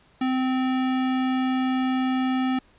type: tone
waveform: square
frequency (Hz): 258.7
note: C4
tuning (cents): -19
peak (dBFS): -22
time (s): 0.21-2.59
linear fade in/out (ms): 5
effects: pink hiss -58 dBFS RMS until 2.78 s + resampled to 8000 Hz